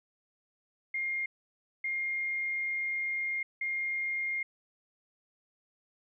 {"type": "tone bursts at uneven times", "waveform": "sine", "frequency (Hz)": 2124, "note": "C7", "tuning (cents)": 25, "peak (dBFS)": -30, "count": 3, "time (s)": [[0.94, 1.26], [1.84, 3.43], [3.61, 4.43]], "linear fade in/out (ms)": 5, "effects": []}